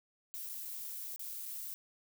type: noise with dropouts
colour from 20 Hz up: violet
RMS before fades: -43 dBFS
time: 0.34-1.74 s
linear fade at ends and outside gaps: 0 ms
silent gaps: 0.491-0.496 / 0.651-0.655 / 1.161-1.194 / 1.455-1.459 s
effects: none